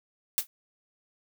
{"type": "noise with exponential decay", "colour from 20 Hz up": "blue", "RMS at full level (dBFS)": -21, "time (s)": [0.38, 0.47], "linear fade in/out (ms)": 0, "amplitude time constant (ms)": 18, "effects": []}